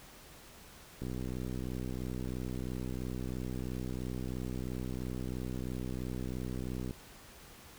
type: click train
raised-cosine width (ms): 3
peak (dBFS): -26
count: 372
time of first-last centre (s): 1.02-6.909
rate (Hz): 63
effects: pink hiss -54 dBFS RMS until 7.78 s